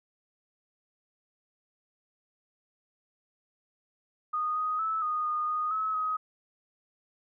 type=tone with pitch steps; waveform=sine; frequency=1235 / 1248 / 1307 / 1235 / 1227 / 1236 / 1289 / 1262 Hz; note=D#6 / D#6 / E6 / D#6 / D#6 / D#6 / E6 / D#6; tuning=-13 / +5 / -15 / -13 / -25 / -12 / -39 / +24 cents; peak=-27 dBFS; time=4.33-6.17 s; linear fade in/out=10 ms; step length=230 ms; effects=none